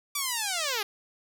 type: linear sweep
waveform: 5% pulse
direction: down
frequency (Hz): 1174 to 392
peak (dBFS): -16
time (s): 0.15-0.83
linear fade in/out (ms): 5
effects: none